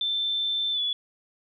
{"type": "tone with pitch glide", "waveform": "sine", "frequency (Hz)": [3547, 3422], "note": ["A7", "A7"], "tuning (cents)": [13, -49], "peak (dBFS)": -24, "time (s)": [0.01, 0.93], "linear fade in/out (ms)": 2, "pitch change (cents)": -62, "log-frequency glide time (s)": [0.72, 0.81], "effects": []}